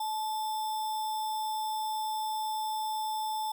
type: tone with sample-and-hold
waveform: sine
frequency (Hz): 866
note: A5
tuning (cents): -28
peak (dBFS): -30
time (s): 0-3.52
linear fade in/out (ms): 5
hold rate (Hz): 4410
effects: none